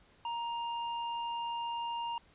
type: tone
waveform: square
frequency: 937 Hz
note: A#5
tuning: 9 cents sharp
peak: -35 dBFS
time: 0.25-2.18 s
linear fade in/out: 2 ms
effects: pink hiss -64 dBFS RMS until 2.34 s + resampled to 8000 Hz